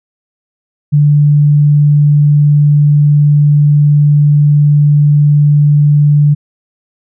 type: tone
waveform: sine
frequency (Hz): 146.9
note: D3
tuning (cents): +1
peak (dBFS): -4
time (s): 0.92-6.35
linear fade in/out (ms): 20
effects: none